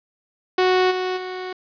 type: tone with level steps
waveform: sawtooth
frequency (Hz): 369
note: F#4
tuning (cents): -5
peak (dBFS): -11 / -18 / -24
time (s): 0.58-1.53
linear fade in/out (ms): 5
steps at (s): 0.9 / 1.16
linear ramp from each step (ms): 20
effects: resampled to 11025 Hz + 7-bit